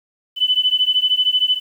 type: beating tone pair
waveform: sine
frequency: 3000 / 3013 Hz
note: F#7 / F#7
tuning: +23 / +31 cents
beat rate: 13 Hz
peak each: -17 dBFS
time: 0.36-1.6 s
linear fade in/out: 50 ms
effects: 8-bit